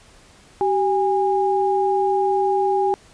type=tone pair together; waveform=sine; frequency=385.4 / 816.6 Hz; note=G4 / G#5; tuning=-29 / -29 cents; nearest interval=octave + minor second; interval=1300 cents; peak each=-19 dBFS; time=0.61-2.94 s; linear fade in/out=0 ms; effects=pink hiss -50 dBFS RMS until 3.13 s + resampled to 22050 Hz